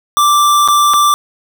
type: tone with dropouts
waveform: square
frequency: 1174.7 Hz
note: D6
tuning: in tune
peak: -8 dBFS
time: 0.17-1.14 s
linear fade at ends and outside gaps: 0 ms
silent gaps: 0.677-0.685 / 0.936-0.94 s
effects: none